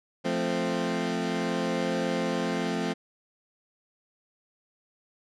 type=chord; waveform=20% pulse; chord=F major; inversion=none; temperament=equal; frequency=174.61 / 220 / 261.6 Hz; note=F3 / A3 / C4; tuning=0 / 0 / 0 cents; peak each=-26 dBFS; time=0.24-2.94 s; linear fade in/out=20 ms; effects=low-pass 6000 Hz 12 dB/octave